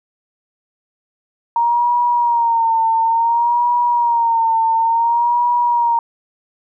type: tone with vibrato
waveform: sine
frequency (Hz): 932.3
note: A#5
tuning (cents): 0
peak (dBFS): -12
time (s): 1.56-5.99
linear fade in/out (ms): 2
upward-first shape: sine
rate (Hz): 0.57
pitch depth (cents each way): 58
effects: none